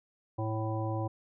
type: harmonic tone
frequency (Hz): 110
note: A2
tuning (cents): 0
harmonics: 1 / 3 / 5 / 7 / 9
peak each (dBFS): -32 / -37 / -39 / -40 / -42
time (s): 0.38-1.08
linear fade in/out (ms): 10
effects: none